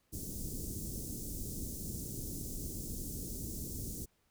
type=band-stop noise; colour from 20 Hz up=pink; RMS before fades=-41 dBFS; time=0.12-4.06 s; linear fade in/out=20 ms; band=370 to 6300 Hz; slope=24 dB/octave; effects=pink hiss -75 dBFS RMS until 4.3 s